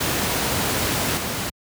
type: noise with level steps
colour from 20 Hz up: pink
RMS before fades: -22 / -26 dBFS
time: 0-1.5 s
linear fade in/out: 10 ms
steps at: 1.17 s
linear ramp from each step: 5 ms
effects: high-pass 80 Hz 12 dB/octave